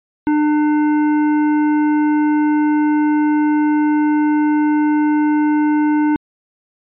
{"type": "tone with hard clipping", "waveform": "sine", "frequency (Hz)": 300, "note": "D4", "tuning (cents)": 37, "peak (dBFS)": -14, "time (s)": [0.27, 6.16], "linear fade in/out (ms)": 0, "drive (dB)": 11, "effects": ["resampled to 8000 Hz"]}